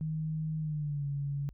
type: tone with pitch glide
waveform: sine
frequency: 156.9 to 141.41 Hz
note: D#3 to C#3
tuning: +15 to +35 cents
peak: -31 dBFS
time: 0.01-1.49 s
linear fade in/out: 0 ms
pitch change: -180 cents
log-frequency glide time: 0.59-1.06 s
effects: added 50 Hz sine -52 dBFS peak until 1.53 s